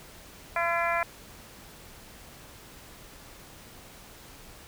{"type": "harmonic tone", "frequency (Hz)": 339.8, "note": "F4", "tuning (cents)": -47, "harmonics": [2, 3, 4, 5, 6, 7], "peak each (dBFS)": [-29, -31, -32, -33, -34, -34], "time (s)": [0.56, 1.03], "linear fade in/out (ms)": 2, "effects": ["pink hiss -49 dBFS RMS until 4.67 s"]}